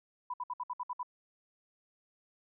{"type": "tone bursts", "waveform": "sine", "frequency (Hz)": 991, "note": "B5", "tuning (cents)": 6, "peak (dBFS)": -34, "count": 8, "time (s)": [0.3, 1.031], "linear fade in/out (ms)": 5, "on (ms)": 38, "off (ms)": 61, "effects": []}